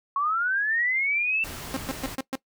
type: linear sweep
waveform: sine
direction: up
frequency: 1092 to 2686 Hz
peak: -22 dBFS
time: 0.16-1.44 s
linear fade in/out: 2 ms
type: noise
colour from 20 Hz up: pink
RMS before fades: -37 dBFS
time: 1.43-2.16 s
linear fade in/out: 20 ms
type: tone bursts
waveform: sawtooth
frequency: 266.2 Hz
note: C4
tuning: 30 cents sharp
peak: -22 dBFS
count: 5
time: 1.74-2.355 s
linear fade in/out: 2 ms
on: 27 ms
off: 120 ms
effects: noise-tail reverb RT60 0.1 s tail -20 dB re dry